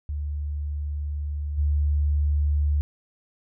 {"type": "tone with level steps", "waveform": "sine", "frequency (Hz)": 73.42, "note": "D2", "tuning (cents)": 0, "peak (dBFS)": [-26, -19], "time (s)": [0.09, 2.81], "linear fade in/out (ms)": 0, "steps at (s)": 1.57, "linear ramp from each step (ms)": 20, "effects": []}